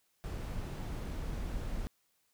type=noise; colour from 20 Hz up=brown; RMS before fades=-38 dBFS; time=0.24-1.87 s; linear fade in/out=0 ms; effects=white hiss -75 dBFS RMS until 2.33 s